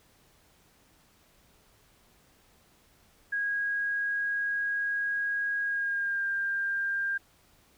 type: tone with pitch glide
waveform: sine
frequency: 1643 to 1596.2 Hz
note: G#6 to G6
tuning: -19 to +31 cents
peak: -27 dBFS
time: 3.32-7.18 s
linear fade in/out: 10 ms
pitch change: -50 cents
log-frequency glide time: 5.61-6.26 s
effects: pink hiss -63 dBFS RMS until 7.77 s